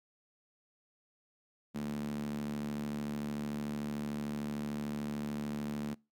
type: tone with high-pass filter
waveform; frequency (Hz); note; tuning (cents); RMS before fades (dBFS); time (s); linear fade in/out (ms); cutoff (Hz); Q
sawtooth; 73.42; D2; 0; -38; 1.74-5.95; 20; 200; 4.8
effects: noise-tail reverb RT60 0.3 s tail -26 dB re dry